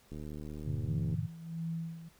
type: click train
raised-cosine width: 3 ms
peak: -31 dBFS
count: 78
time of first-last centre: 0.12-1.14 s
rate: 75.5 Hz
type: chord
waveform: sine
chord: G minor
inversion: none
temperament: equal with one note detuned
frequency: 98 / 117.76 / 146.83 Hz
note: G2 / Bb2 / D3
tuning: 0 / +18 / 0 cents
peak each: -37 dBFS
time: 0.64-1.29 s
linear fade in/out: 50 ms
type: tone with tremolo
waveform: sine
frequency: 164.81 Hz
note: E3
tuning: in tune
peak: -33 dBFS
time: 0.87-2.09 s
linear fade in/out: 10 ms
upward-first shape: sine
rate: 1.5 Hz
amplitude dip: 75%
effects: pink hiss -64 dBFS RMS until 2.19 s